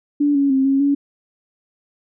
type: tone with pitch steps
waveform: sine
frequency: 289.9 / 279.5 / 266.7 / 272.5 / 282.5 Hz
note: D4 / C#4 / C4 / C#4 / C#4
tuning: -22 / +14 / +33 / -29 / +33 cents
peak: -13 dBFS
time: 0.2-0.95 s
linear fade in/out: 10 ms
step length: 150 ms
effects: none